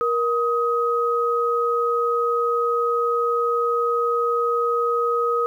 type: tone pair together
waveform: sine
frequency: 472 / 1260 Hz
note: A#4 / D#6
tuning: +22 / +21 cents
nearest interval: octave + perfect fourth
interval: 1699 cents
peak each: -21 dBFS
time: 0.01-5.46 s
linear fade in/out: 0 ms
effects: 9-bit